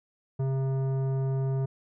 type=tone with tanh clipping; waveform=sine; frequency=133.9 Hz; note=C3; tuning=40 cents sharp; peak=-27 dBFS; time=0.39-1.66 s; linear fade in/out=10 ms; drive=13 dB; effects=none